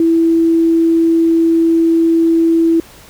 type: tone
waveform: sine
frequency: 330 Hz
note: E4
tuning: 2 cents sharp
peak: -8 dBFS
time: 0-2.8 s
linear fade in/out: 2 ms
effects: pink hiss -40 dBFS RMS until 3.09 s